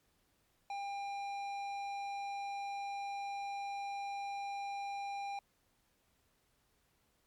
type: tone with tanh clipping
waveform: sine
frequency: 800 Hz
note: G5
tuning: 35 cents sharp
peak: -40 dBFS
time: 0.7-5.39 s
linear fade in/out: 2 ms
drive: 13 dB
effects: pink hiss -75 dBFS RMS until 7.26 s + MP3 96 kbps